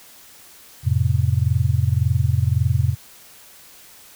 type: chord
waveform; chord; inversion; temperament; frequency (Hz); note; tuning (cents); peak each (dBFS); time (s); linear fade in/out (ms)
sine; F major; none; just; 87.31 / 109.13 / 130.96; F2 / A2 / C3; 0 / -14 / +2; -20; 0.83-2.96; 50
effects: white hiss -46 dBFS RMS until 4.15 s